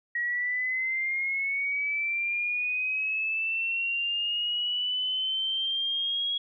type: linear sweep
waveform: sine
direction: up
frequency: 1900 to 3322 Hz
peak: -26 dBFS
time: 0.15-6.38 s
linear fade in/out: 5 ms
effects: none